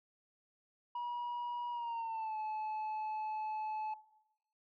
sine tone with pitch glide, 963 to 862.9 Hz, B5 to A5, -44 to -34 cents, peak -34 dBFS, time 0.95-3.94 s, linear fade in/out 5 ms, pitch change -190 cents, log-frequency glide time 1.71-2.37 s, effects noise-tail reverb RT60 0.9 s tail -19 dB re dry + tanh soft clip ceiling -36 dBFS

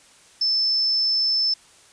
sine tone, 5274 Hz, E8, in tune, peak -18 dBFS, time 0.41-1.54 s, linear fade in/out 5 ms, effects white hiss -52 dBFS RMS until 1.92 s + resampled to 22050 Hz

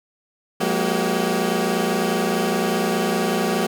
20% pulse tone cluster, 179.1 / 207.4 / 235.5 / 383.1 Hz, F3 / G#3 / A#3 / G4, +44 / -2 / +18 / -40 cents, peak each -20 dBFS, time 0.6-3.67 s, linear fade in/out 10 ms, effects none

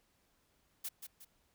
blue noise with echo, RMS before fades -40 dBFS, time 0.84-0.89 s, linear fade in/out 10 ms, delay 180 ms, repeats 2, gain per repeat -7 dB, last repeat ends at 1.25 s, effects pink hiss -74 dBFS RMS until 1.54 s

